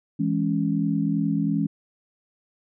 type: chord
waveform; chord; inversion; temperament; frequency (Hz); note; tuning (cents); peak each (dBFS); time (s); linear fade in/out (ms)
sine; C# minor; first; equal; 164.81 / 207.7 / 277.2; E3 / G#3 / C#4; 0 / 0 / 0; -25; 0.19-1.67; 10
effects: none